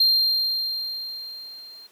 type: tone with level ramp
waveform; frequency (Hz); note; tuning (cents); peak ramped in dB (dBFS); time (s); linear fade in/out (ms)
triangle; 4186; C8; 0; -13 to -41; 0-1.87; 5
effects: pink hiss -56 dBFS RMS until 1.91 s + high-pass 400 Hz 12 dB/octave